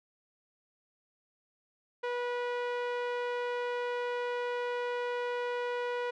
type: tone with low-pass filter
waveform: sawtooth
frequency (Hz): 487.3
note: B4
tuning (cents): -23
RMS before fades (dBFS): -34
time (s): 2.03-6.11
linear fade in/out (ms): 10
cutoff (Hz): 2400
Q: 0.82
effects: none